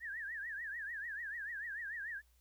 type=tone with vibrato; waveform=sine; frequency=1745 Hz; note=A6; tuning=15 cents flat; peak=-40 dBFS; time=0-2.22 s; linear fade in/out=50 ms; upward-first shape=triangle; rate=6.8 Hz; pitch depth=200 cents each way; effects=added 60 Hz sine -67 dBFS peak until 2.4 s + white hiss -75 dBFS RMS until 2.4 s